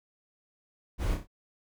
brown noise with echo, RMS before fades -28 dBFS, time 0.98-1.18 s, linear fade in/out 50 ms, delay 31 ms, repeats 3, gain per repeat -6 dB, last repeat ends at 1.273 s, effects none

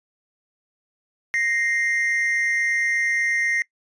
triangle tone pair together, 1864.7 / 2093 Hz, A#6 / C7, 0 / 0 cents, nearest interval major second, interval 200 cents, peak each -21 dBFS, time 1.34-3.62 s, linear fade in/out 0 ms, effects noise-tail reverb RT60 0.1 s tail -21 dB re dry + resampled to 22050 Hz

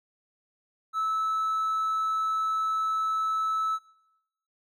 triangle tone, 1305 Hz, E6, 18 cents flat, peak -22 dBFS, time 0.93-3.79 s, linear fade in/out 50 ms, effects noise-tail reverb RT60 0.9 s tail -23 dB re dry + tanh soft clip ceiling -20 dBFS

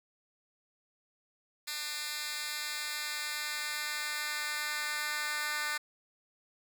10% pulse tone with high-pass filter sweep, 299.2 Hz, D4, 32 cents sharp, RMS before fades -36 dBFS, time 1.67-5.78 s, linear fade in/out 10 ms, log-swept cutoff 3000 to 1700 Hz, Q 1.2, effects none

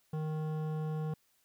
sine tone with hard clipping, 155.4 Hz, D#3, 2 cents flat, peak -35 dBFS, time 0.13-1.14 s, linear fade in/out 5 ms, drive 13 dB, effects white hiss -72 dBFS RMS until 1.44 s

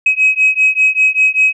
sine beating tone pair, 2541 / 2546.1 Hz, D#7 / D#7, +36 / +39 cents, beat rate 5.1 Hz, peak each -11 dBFS, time 0.06-1.53 s, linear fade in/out 5 ms, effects tanh soft clip ceiling -3 dBFS

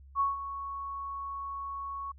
sine tone with ADSR envelope, 1108.7 Hz, C#6, in tune, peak -23 dBFS, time 0.15-2.12 s, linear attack 52 ms, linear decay 160 ms, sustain -12 dB, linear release 8 ms, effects added 68 Hz sine -50 dBFS peak until 2.18 s

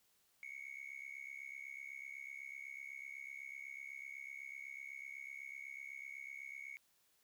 triangle tone with amplitude modulation, 2211 Hz, C#7, 5 cents flat, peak -40 dBFS, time 0.43-6.77 s, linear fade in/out 0 ms, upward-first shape sine, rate 68 Hz, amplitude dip 95%, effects tanh soft clip ceiling -40 dBFS + white hiss -75 dBFS RMS until 7.23 s

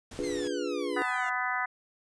pink noise, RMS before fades -45 dBFS, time 0.11-0.48 s, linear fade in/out 5 ms
sine chord, D diminished seventh, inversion none, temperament equal with one note detuned, 289.8 / 349.2 / 415.3 / 493.9 Hz, D4 / F4 / Ab4 / Cb5, -23 / 0 / 0 / 0 cents, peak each -35 dBFS, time 0.19-1.02 s, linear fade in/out 0 ms
15% pulse exponential sweep, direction down, 2152 to 682 Hz, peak -34 dBFS, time 0.23-1.3 s, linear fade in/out 10 ms
harmonic tone, 249.8 Hz, B3, 20 cents sharp, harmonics 3 / 4 / 5 / 6 / 7 / 8, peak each -35 / -35 / -35 / -35 / -35 / -35 dBFS, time 0.96-1.66 s, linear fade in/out 10 ms
effects resampled to 22050 Hz

